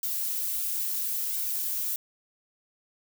violet noise with flanger, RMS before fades -30 dBFS, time 0.03-1.96 s, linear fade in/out 2 ms, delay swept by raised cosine 1.3 to 7.2 ms, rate 0.74 Hz, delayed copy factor +0.6, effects none

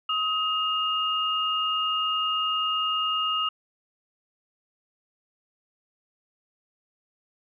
sine tone pair together, 1262.8 / 2835 Hz, D#6 / F7, +25 / +25 cents, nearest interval octave + major second, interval 1400 cents, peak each -26 dBFS, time 0.09-3.49 s, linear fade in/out 5 ms, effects none

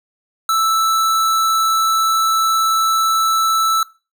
square tone, 1318.5 Hz, E6, in tune, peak -14 dBFS, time 0.49-3.83 s, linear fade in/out 2 ms, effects noise-tail reverb RT60 0.3 s tail -20 dB re dry

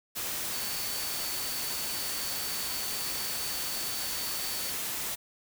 sine tone in noise, 4498 Hz, C#8, 24 cents sharp, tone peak -39 dBFS, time 0.52-4.72 s, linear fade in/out 20 ms, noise white, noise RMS -34 dBFS, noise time 0.15-5.16 s, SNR -8 dB, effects none

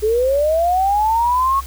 sine linear sweep, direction up, 415.3 to 1108.7 Hz, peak -13 dBFS, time 0.02-1.61 s, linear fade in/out 20 ms, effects added 64 Hz sine -30 dBFS peak until 1.66 s + white hiss -39 dBFS RMS until 1.66 s

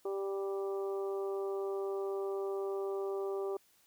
harmonic tone, 196 Hz, G3, in tune, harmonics 2 / 3 / 4 / 5 / 6, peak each -34 / -45 / -47 / -53 / -49 dBFS, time 0.05-3.57 s, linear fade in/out 5 ms, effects white hiss -68 dBFS RMS until 3.86 s

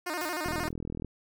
10% pulse tone with vibrato, 331.1 Hz, E4, 8 cents sharp, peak -23 dBFS, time 0.06-0.69 s, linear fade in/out 10 ms, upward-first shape square, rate 13 Hz, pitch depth 130 cents each way
white noise with exponential decay, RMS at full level -40 dBFS, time 0.21-0.72 s, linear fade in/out 1 ms, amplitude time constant 110 ms
click train, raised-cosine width 3 ms, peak -23 dBFS, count 25, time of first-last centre 0.46-1.047 s, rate 40.9 Hz
effects none

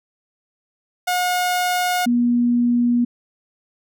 sawtooth / sine tone pair in turn, 721 / 240.6 Hz, F#5 / B3, -45 / -45 cents, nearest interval octave + perfect fifth, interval 1900 cents, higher first, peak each -14 dBFS, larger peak neither, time 1.07-2.06 / 2.06-3.05 s, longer neither, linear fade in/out 10 ms, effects none

